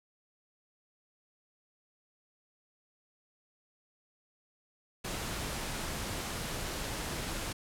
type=noise; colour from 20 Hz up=pink; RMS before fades=-37 dBFS; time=5.04-7.53 s; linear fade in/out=10 ms; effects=low-pass 12000 Hz 12 dB/octave